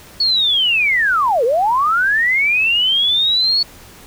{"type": "linear two-way sweep", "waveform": "sine", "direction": "down then up", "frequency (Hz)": [4435, 438.9, 4435], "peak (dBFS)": -12, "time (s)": [0.2, 3.63], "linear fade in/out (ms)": 5, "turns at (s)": 1.44, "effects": ["pink hiss -41 dBFS RMS until 4.06 s"]}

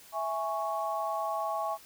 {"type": "chord", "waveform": "sine", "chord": "C# minor", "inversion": "first", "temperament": "equal", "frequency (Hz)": [659.3, 830.6, 1108.7], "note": ["E5", "G#5", "C#6"], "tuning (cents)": [0, 0, 0], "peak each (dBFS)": -34, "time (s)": [0.12, 1.78], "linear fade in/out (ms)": 50, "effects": ["white hiss -54 dBFS RMS until 1.85 s"]}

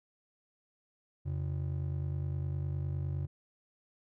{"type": "ring-modulated tone", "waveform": "triangle", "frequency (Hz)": 112.3, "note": "A2", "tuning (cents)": 36, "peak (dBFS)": -27, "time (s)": [1.25, 3.27], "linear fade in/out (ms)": 20, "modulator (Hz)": 24.9, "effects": []}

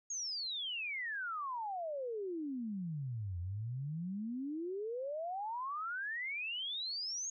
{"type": "exponential two-way sweep", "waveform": "sine", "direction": "down then up", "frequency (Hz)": [6690, 85, 6690], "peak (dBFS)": -37, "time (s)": [0.1, 7.3], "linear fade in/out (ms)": 5, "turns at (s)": 3.39, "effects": []}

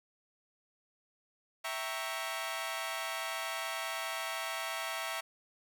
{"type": "chord", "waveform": "15% pulse", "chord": "E diminished seventh", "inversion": "none", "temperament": "equal", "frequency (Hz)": [659.3, 784, 932.3, 1108.7], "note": ["E5", "G5", "Bb5", "Db6"], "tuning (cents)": [0, 0, 0, 0], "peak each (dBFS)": [-33, -37, -36, -35], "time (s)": [1.64, 5.21], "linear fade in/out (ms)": 10, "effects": []}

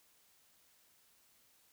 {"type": "silence", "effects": ["white hiss -69 dBFS RMS until 1.72 s"]}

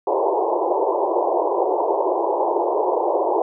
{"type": "band-pass noise", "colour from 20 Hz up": "pink", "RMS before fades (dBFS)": -20, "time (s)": [0.07, 3.42], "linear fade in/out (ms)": 2, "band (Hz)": [340, 1000], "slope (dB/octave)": 96, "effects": []}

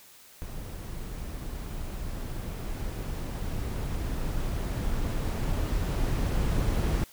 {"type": "noise with level ramp", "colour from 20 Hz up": "brown", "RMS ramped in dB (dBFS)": [-38, -25], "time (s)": [0.42, 7.04], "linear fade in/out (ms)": 0, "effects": ["white hiss -53 dBFS RMS until 7.12 s"]}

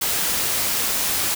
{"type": "noise", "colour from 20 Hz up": "white", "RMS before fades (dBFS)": -22, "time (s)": [0.01, 1.35], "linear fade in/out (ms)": 10, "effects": []}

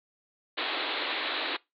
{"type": "band-pass noise", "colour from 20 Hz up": "white", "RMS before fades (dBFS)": -32, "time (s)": [0.57, 1.57], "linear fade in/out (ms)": 10, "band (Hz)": [260, 4200], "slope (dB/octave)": 96, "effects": ["noise-tail reverb RT60 0.2 s tail -22 dB re dry"]}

